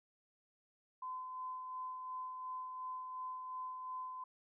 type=tone with tremolo; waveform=sine; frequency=1022 Hz; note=C6; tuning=41 cents flat; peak=-40 dBFS; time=1.02-4.24 s; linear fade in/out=5 ms; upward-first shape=sine; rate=2.8 Hz; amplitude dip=35%; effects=none